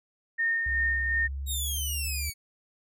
sine tone with tremolo, 1831 Hz, A#6, 32 cents flat, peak -23 dBFS, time 0.38-1.28 s, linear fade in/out 20 ms, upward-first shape sine, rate 2.7 Hz, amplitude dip 35%
sine tone with pitch glide, 66.4 to 72.41 Hz, C2 to D2, +26 to -24 cents, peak -31 dBFS, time 0.66-2.3 s, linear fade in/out 5 ms, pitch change +150 cents, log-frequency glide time 1.06-1.93 s
10% pulse exponential sweep, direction down, 3822 to 2217 Hz, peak -23 dBFS, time 1.46-2.34 s, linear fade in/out 50 ms
effects none

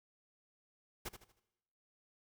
pink noise with echo, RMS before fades -42 dBFS, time 1.05-1.09 s, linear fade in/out 10 ms, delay 78 ms, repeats 4, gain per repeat -9 dB, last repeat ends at 1.402 s, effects noise-tail reverb RT60 1.0 s tail -21 dB re dry

